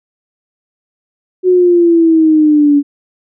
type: exponential sweep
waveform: sine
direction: down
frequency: 370 to 283.6 Hz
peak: -5 dBFS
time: 1.43-2.83 s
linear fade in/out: 50 ms
effects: none